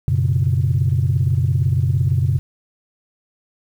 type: chord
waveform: sine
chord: F# suspended fourth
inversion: none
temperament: equal with one note detuned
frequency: 92.5 / 121 / 138.59 Hz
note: F#2 / B2 / C#3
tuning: 0 / -35 / 0 cents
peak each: -18 dBFS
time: 0.08-2.39 s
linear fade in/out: 0 ms
effects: tanh soft clip ceiling -7 dBFS + 8-bit